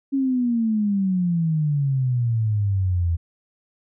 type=exponential sweep; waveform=sine; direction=down; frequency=277.2 to 82.41 Hz; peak=-18 dBFS; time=0.12-3.17 s; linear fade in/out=20 ms; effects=none